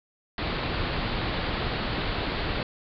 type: low-pass noise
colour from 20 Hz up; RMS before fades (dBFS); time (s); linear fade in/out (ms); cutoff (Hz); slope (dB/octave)
pink; -29; 0.38-2.63; 2; 4600; 96
effects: none